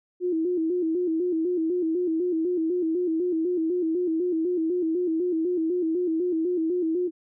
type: tone with vibrato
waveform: sine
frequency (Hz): 340.2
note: F4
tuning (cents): -45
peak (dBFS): -22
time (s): 0.2-7.11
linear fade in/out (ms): 50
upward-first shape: square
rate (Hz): 4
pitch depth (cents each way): 93
effects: none